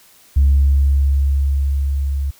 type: tone with level ramp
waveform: sine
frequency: 69.4 Hz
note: C#2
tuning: 3 cents sharp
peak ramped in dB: -7 to -17 dBFS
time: 0.36-2.31 s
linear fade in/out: 10 ms
effects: tanh soft clip ceiling -6 dBFS + white hiss -49 dBFS RMS until 2.39 s